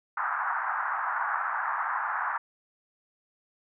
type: band-pass noise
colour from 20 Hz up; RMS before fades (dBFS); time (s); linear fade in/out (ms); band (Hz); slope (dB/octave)
white; -30; 0.17-2.38; 5; 810 to 1600; 48
effects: none